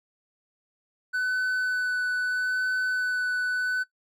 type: tone with vibrato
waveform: triangle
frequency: 1500 Hz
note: F#6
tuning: 23 cents sharp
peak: -22 dBFS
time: 1.13-3.84 s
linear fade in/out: 20 ms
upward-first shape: sine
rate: 0.78 Hz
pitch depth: 10 cents each way
effects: noise-tail reverb RT60 0.1 s tail -19 dB re dry